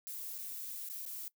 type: noise with dropouts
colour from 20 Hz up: violet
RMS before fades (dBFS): -43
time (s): 0.07-1.28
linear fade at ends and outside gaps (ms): 0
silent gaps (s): 0.381-0.386 / 0.888-0.899 / 1.053-1.062
effects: noise-tail reverb RT60 0.1 s tail -21 dB re dry